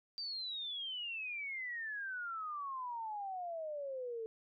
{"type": "exponential sweep", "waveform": "sine", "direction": "down", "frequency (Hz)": [4699, 439.6], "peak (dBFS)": -39, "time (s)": [0.18, 4.26], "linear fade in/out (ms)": 0, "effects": []}